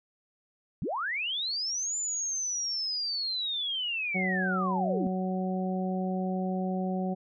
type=linear two-way sweep; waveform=sine; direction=up then down; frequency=106.7 to 7140 to 203 Hz; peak=-29 dBFS; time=0.82-5.07 s; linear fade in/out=0 ms; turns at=1.97 s
type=harmonic tone; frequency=186.3 Hz; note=F#3; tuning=12 cents sharp; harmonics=1 / 2 / 3 / 4; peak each=-29 / -37 / -38 / -37 dBFS; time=4.14-7.15 s; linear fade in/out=20 ms
effects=none